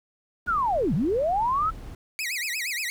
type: noise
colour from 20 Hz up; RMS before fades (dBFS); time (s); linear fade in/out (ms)
brown; -39; 0.46-1.95; 2
type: linear two-way sweep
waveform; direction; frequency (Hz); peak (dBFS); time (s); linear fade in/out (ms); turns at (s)
sine; down then up; 1480 to 130.81 to 1344; -21; 0.47-1.71; 20; 0.94
type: tone with vibrato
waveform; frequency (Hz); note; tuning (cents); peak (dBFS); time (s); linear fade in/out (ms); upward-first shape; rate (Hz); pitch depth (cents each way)
sawtooth; 2209; C#7; -7; -24; 2.19-2.9; 0; sine; 8.5; 280
effects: none